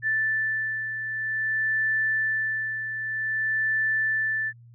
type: beating tone pair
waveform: sine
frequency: 1760 / 1760.52 Hz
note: A6 / A6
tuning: 0 / +1 cents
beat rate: 0.52 Hz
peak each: -24 / -32 dBFS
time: 0.02-4.53 s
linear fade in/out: 50 ms
effects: added 118 Hz sine -47 dBFS peak until 4.74 s